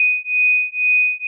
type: beating tone pair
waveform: sine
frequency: 2489 / 2491.1 Hz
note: D#7 / D#7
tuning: 0 / +1 cents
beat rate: 2.1 Hz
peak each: -17 dBFS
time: 0-1.27 s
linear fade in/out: 2 ms
effects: none